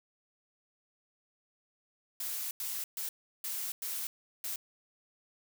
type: noise bursts at uneven times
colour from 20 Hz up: blue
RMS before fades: -37 dBFS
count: 6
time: 2.2-2.51 / 2.6-2.84 / 2.97-3.09 / 3.44-3.72 / 3.82-4.07 / 4.44-4.56 s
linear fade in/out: 2 ms
effects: none